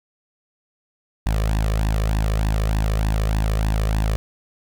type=tone with flanger; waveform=sawtooth; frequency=53.4 Hz; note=G#1; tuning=49 cents sharp; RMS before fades=-20 dBFS; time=1.26-4.16 s; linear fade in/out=0 ms; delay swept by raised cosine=1.1 to 1.73 ms; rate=3.3 Hz; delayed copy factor=+0.75; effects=none